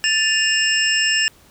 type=tone cluster; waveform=sine; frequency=1760 / 2510 / 2799 / 5310 / 7660 Hz; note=A6 / D#7 / F7 / E8 / A#8; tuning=0 / +15 / +3 / +12 / +46 cents; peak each=-20 / -28 / -19 / -22 / -25 dBFS; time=0.04-1.28 s; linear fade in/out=0 ms; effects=pink hiss -51 dBFS RMS until 1.5 s